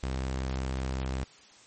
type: tone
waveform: sawtooth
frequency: 65.41 Hz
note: C2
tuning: in tune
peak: -26 dBFS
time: 0.03-1.24 s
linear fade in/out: 0 ms
effects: white hiss -55 dBFS RMS until 1.66 s + MP3 32 kbps